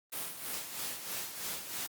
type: noise with tremolo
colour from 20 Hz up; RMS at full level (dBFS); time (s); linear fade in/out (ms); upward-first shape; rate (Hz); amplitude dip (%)
white; -37; 0.12-1.87; 10; sine; 3.1; 60
effects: high-pass 100 Hz 12 dB/octave + Opus 32 kbps